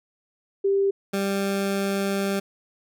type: tone pair in turn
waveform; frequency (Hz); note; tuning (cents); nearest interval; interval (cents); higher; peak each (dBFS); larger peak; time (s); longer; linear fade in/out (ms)
sine / 20% pulse; 394.3 / 197.15; G4 / G3; +10 / +10; octave; 1200; first; -18; neither; 0.64-0.91 / 1.13-2.4; second; 10
effects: none